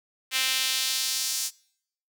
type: tone with high-pass filter sweep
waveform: sawtooth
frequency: 261.6 Hz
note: C4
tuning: in tune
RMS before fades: -27 dBFS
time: 0.31-1.51 s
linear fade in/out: 50 ms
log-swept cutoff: 2600 to 6100 Hz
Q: 1.4
effects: noise-tail reverb RT60 0.7 s tail -25 dB re dry